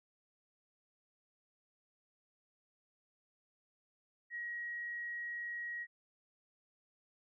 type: tone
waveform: sine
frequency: 1899 Hz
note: A#6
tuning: 32 cents sharp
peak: -39 dBFS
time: 4.3-5.87 s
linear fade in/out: 50 ms
effects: none